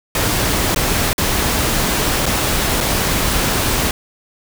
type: noise with dropouts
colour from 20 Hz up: pink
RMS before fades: -17 dBFS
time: 0.15-3.91 s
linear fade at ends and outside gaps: 2 ms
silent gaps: 0.747-0.76 / 1.131-1.18 / 2.258-2.263 / 2.805-2.809 s
effects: none